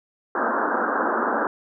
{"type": "band-pass noise", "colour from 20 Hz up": "white", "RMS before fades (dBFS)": -23, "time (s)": [0.35, 1.47], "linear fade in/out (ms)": 2, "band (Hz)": [210, 1600], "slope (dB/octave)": 96, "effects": []}